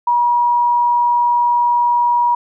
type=tone; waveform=sine; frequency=960 Hz; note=B5; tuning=49 cents flat; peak=-11 dBFS; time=0.07-2.35 s; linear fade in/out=5 ms; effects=none